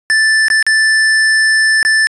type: tone with dropouts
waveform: square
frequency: 1760 Hz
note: A6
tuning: in tune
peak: -9 dBFS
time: 0.1-2.07 s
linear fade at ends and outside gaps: 0 ms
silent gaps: 0.483-0.502 / 0.626-0.666 / 1.829-1.85 s
effects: resampled to 22050 Hz